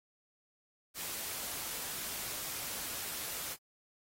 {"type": "noise", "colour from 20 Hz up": "white", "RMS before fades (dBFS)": -40, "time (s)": [0.94, 3.57], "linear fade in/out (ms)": 50, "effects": ["AAC 48 kbps"]}